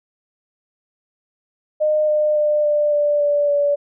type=tone with pitch steps; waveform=sine; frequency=611 / 605 / 599.1 / 593.3 / 587.5 / 581.7 / 576 Hz; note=D#5 / D#5 / D5 / D5 / D5 / D5 / D5; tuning=-32 / -49 / +34 / +18 / +1 / -17 / -34 cents; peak=-14 dBFS; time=1.8-3.76 s; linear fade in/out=20 ms; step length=280 ms; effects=none